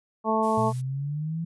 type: harmonic tone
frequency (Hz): 220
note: A3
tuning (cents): 0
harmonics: 1 / 2 / 3 / 4 / 5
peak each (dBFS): -27 / -28 / -28 / -26 / -28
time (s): 0.24-0.73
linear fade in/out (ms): 50
type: noise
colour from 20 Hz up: blue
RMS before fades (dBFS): -45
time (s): 0.42-0.82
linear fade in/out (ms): 20
type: exponential sweep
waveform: sine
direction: up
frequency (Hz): 116.54 to 168.3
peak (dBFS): -27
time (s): 0.57-1.45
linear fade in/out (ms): 10
effects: resampled to 24000 Hz